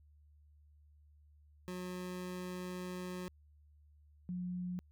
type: tone pair in turn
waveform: 25% pulse / sine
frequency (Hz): 181.4 / 179.52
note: F#3 / F3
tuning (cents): -34 / +48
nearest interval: unison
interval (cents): 18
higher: first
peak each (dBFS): -37 / -37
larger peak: neither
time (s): 1.68-3.28 / 4.29-4.79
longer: first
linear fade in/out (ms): 0
effects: added 74 Hz sine -61 dBFS peak until 4.91 s